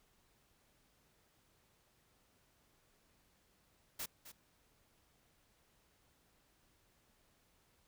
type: noise with echo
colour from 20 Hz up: white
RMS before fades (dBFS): -42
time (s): 3.99-4.06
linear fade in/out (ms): 10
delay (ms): 260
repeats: 1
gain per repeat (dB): -12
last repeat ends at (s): 4.32
effects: pink hiss -73 dBFS RMS until 7.87 s